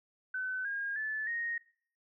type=tone with pitch steps; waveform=sine; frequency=1515 / 1623.7 / 1740.3 / 1865.2 Hz; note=F#6 / G#6 / A6 / A#6; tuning=+40 / -40 / -19 / +1 cents; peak=-33 dBFS; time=0.34-1.58 s; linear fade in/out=5 ms; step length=310 ms; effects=noise-tail reverb RT60 0.5 s tail -18 dB re dry